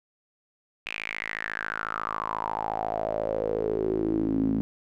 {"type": "tone with band-pass filter sweep", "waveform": "sawtooth", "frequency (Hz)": 54.1, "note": "A1", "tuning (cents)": -29, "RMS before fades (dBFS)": -29, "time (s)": [0.86, 4.61], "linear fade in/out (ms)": 0, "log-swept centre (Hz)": [2600, 240], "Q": 7.1, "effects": []}